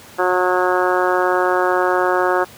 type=harmonic tone; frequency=181.9 Hz; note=F#3; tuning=29 cents flat; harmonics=2 / 3 / 4 / 5 / 6 / 7 / 8 / 9; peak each=-19 / -21 / -22 / -23 / -24 / -24 / -25 / -26 dBFS; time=0.18-2.45 s; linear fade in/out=20 ms; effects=pink hiss -41 dBFS RMS until 2.57 s + high-pass 100 Hz 12 dB/octave